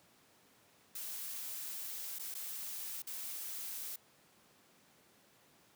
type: noise with dropouts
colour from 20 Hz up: blue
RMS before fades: -43 dBFS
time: 0.95-3.96 s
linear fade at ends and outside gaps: 5 ms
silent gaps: 2.187-2.194 / 2.342-2.349 / 3.022-3.069 s
effects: pink hiss -66 dBFS RMS until 5.75 s + high-pass 150 Hz 12 dB/octave